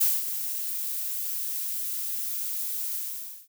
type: noise with ADSR envelope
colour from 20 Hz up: violet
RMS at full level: -21 dBFS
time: 0-3.48 s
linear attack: 16 ms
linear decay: 200 ms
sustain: -10 dB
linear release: 530 ms
effects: none